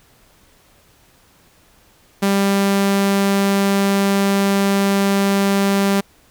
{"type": "tone", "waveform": "sawtooth", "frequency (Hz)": 197.8, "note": "G3", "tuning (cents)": 16, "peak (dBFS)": -10, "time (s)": [2.22, 6.01], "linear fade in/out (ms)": 10, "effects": ["pink hiss -53 dBFS RMS until 6.3 s"]}